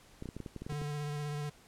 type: clicks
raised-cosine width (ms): 3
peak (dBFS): -28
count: 11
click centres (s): 0.224 / 0.257 / 0.289 / 0.366 / 0.403 / 0.462 / 0.563 / 0.62 / 0.665 / 0.723 / 0.817
type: tone with vibrato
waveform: square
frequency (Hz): 147.3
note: D3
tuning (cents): +6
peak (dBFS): -36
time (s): 0.69-1.5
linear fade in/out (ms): 10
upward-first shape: sine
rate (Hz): 16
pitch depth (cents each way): 21
effects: pink hiss -60 dBFS RMS until 1.67 s + low-pass 11000 Hz 12 dB/octave